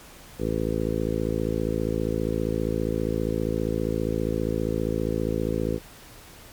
harmonic tone, 55 Hz, A1, in tune, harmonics 1 / 2 / 3 / 4 / 5 / 6 / 7 / 8 / 9, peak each -32 / -32 / -32 / -32 / -32 / -32 / -32 / -32 / -32 dBFS, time 0.38-5.8 s, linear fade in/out 50 ms, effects pink hiss -47 dBFS RMS until 6.52 s + MP3 96 kbps

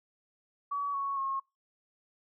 sine tone with pitch steps, 1136 / 1109.4 / 1083.4 Hz, C#6 / C#6 / C#6, +42 / +1 / -40 cents, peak -30 dBFS, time 0.71-1.4 s, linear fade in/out 10 ms, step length 230 ms, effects noise-tail reverb RT60 0.3 s tail -26 dB re dry

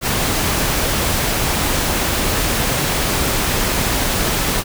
pink noise, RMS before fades -18 dBFS, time 0.01-4.64 s, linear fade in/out 50 ms, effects none

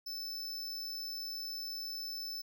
square tone, 5274 Hz, E8, in tune, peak -39 dBFS, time 0.06-2.42 s, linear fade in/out 10 ms, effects none

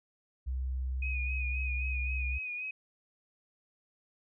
sine tone, 64.5 Hz, C2, 24 cents flat, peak -31 dBFS, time 0.46-2.39 s, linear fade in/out 20 ms
sine tone with vibrato, 2489 Hz, D#7, in tune, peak -35 dBFS, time 1.02-2.71 s, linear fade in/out 5 ms, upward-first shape sine, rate 3.8 Hz, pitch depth 40 cents each way
effects none

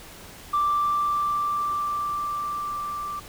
sine tone with level ramp, 1174.7 Hz, D6, in tune, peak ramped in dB -18 to -29 dBFS, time 0.53-3.2 s, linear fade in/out 10 ms, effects tanh soft clip ceiling -16 dBFS + pink hiss -44 dBFS RMS until 3.28 s

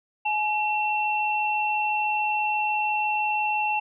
sine tone pair together, 847.3 / 2707 Hz, G#5 / E7, +34 / +45 cents, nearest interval octave + minor sixth, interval 2011 cents, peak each -24 / -26 dBFS, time 0.25-3.8 s, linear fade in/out 10 ms, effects none

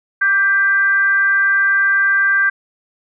sine tone with frequency modulation, 1580 Hz, G6, 13 cents sharp, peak -11 dBFS, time 0.21-2.5 s, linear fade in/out 10 ms, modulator 412 Hz, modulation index 0.4, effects none

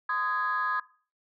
sine chord, Ab major, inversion first, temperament equal with one note detuned, 1025 / 1244.5 / 1661.2 Hz, C6 / Eb6 / Ab6, -36 / 0 / 0 cents, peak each -31 / -29 / -29 dBFS, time 0.09-0.8 s, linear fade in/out 5 ms, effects noise-tail reverb RT60 0.4 s tail -19 dB re dry + tanh soft clip ceiling -19 dBFS

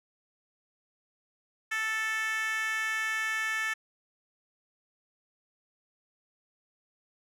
10% pulse tone with high-pass filter, 440 Hz, A4, in tune, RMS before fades -31 dBFS, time 1.71-3.74 s, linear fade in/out 10 ms, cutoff 1700 Hz, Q 3.5, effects low-pass 12000 Hz 12 dB/octave

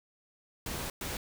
pink noise bursts at uneven times, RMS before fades -37 dBFS, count 2, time 0.66-0.9 / 1.01-1.17 s, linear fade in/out 2 ms, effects none

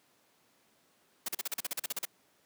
white noise bursts, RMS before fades -34 dBFS, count 13, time 1.26-2.053 s, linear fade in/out 5 ms, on 25 ms, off 39 ms, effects pink hiss -68 dBFS RMS until 2.45 s + high-pass 200 Hz 12 dB/octave

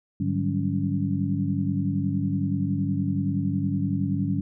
sine tone cluster, 102.7 / 148.8 / 186.3 / 197 / 280.4 Hz, G#2 / D3 / F#3 / G3 / C#4, -19 / +23 / +12 / +9 / +20 cents, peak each -29 dBFS, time 0.2-4.41 s, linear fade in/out 5 ms, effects none

